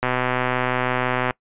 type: click train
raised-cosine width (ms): 0.5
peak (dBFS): -6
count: 162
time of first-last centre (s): 0.03-1.308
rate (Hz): 126
effects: noise-tail reverb RT60 0.1 s tail -23 dB re dry + resampled to 8000 Hz